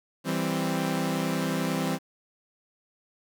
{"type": "chord", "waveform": "sawtooth", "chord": "C major", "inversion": "first", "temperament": "equal", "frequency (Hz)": [164.81, 196, 261.6], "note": ["E3", "G3", "C4"], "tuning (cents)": [0, 0, 0], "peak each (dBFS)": [-26, -27, -26], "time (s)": [0.24, 1.99], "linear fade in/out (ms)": 50, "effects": ["9-bit"]}